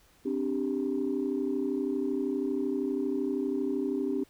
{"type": "chord", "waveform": "sine", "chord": "C suspended second", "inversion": "none", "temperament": "just", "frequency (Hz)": [261.6, 294.3, 392.4], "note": ["C4", "D4", "G4"], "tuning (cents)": [0, 4, 2], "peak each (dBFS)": -31, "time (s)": [0.25, 4.24], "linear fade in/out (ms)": 10, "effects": ["tanh soft clip ceiling -20 dBFS", "pink hiss -62 dBFS RMS until 4.29 s"]}